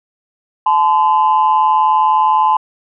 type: tone pair together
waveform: sine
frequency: 864 / 1023.6 Hz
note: A5 / C6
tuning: -32 / -38 cents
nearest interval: minor third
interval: 294 cents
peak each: -11 dBFS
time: 0.66-2.57 s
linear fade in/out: 5 ms
effects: tanh soft clip ceiling -3 dBFS